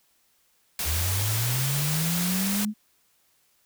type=noise; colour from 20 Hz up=white; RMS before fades=-29 dBFS; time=0.79-2.65 s; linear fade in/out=2 ms
type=linear sweep; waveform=sine; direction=up; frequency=73.42 to 215.1 Hz; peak=-25 dBFS; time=0.84-2.74 s; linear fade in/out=50 ms
effects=white hiss -66 dBFS RMS until 3.65 s